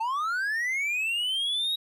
triangle linear sweep, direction up, 865 to 3825 Hz, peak -24 dBFS, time 0-1.76 s, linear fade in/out 10 ms, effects none

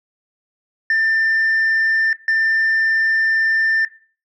sine tone bursts at uneven times, 1789 Hz, A6, 28 cents sharp, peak -11 dBFS, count 2, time 0.9-2.13 / 2.28-3.85 s, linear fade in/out 2 ms, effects noise-tail reverb RT60 0.4 s tail -19 dB re dry + tanh soft clip ceiling -12 dBFS

